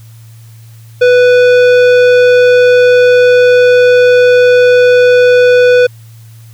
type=tone with tanh clipping; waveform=sine; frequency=494.7 Hz; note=B4; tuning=3 cents sharp; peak=-5 dBFS; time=1.01-5.87 s; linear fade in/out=10 ms; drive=15 dB; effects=added 113 Hz sine -32 dBFS peak until 6.53 s + white hiss -46 dBFS RMS until 6.53 s